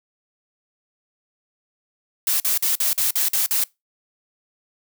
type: noise bursts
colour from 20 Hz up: blue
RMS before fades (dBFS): -20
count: 8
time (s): 2.27-3.639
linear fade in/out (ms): 2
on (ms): 130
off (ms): 47
effects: noise-tail reverb RT60 0.2 s tail -23 dB re dry